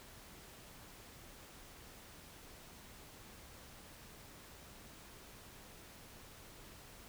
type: silence
effects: pink hiss -56 dBFS RMS until 7.08 s